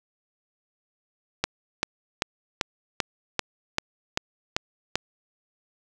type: click train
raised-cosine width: 0.2 ms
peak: -5 dBFS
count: 10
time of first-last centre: 1.44-4.956 s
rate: 2.56 Hz
effects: none